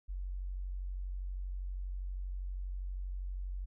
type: tone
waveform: sine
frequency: 46.25 Hz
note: F#1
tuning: in tune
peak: -36 dBFS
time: 0.08-3.66 s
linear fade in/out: 20 ms
effects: none